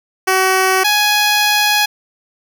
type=tone pair in turn; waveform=10% pulse; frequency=377.4 / 834.8 Hz; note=F#4 / G#5; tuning=+34 / +9 cents; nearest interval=octave + major second; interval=1375 cents; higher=second; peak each=-3 dBFS; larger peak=neither; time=0.27-0.84 / 0.84-1.86 s; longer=second; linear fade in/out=10 ms; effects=none